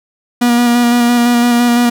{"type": "tone with vibrato", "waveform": "45% pulse", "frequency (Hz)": 240, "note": "B3", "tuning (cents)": -49, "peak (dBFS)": -8, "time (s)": [0.41, 1.9], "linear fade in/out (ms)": 10, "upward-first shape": "square", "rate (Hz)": 5.9, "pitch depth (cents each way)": 15, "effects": []}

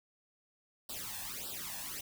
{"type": "noise with flanger", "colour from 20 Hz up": "white", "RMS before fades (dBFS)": -42, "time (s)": [0.89, 2.01], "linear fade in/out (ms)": 5, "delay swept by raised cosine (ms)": [0.23, 1.18], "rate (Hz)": 1.7, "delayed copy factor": 0.95, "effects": []}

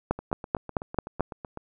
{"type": "two click trains", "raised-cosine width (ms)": 1, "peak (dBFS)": [-9, -22], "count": [6, 12], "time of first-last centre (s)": [[0.11, 1.206], [0.19, 1.574]], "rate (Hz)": [4.56, 7.95], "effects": []}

